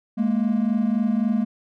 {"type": "tone pair together", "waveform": "triangle", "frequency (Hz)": [209.4, 233.1], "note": ["G#3", "A#3"], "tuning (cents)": [15, 0], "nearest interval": "major second", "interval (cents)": 185, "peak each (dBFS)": -19, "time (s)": [0.17, 1.45], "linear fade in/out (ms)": 20, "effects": ["tanh soft clip ceiling -10 dBFS"]}